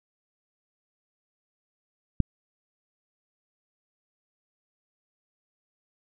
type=click; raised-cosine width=5 ms; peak=-8 dBFS; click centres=2.203 s; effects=none